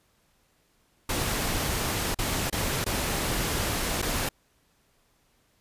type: noise with dropouts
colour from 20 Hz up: pink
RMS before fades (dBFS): -28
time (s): 1.09-4.29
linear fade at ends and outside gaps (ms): 5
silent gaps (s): 2.146-2.187 / 2.5-2.525 / 2.843-2.862 / 4.018-4.024
effects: pink hiss -67 dBFS RMS until 5.6 s + resampled to 32000 Hz